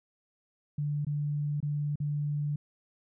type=tone with dropouts; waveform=sine; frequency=146.83 Hz; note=D3; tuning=in tune; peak=-28 dBFS; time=0.78-2.56 s; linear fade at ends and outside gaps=5 ms; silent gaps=1.049-1.067 / 1.604-1.627 / 1.957-2.001 s; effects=none